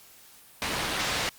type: low-pass noise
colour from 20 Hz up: white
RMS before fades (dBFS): -29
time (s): 0.62-1.29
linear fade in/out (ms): 0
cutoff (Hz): 4100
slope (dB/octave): 12
effects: white hiss -53 dBFS RMS until 1.38 s + Opus 48 kbps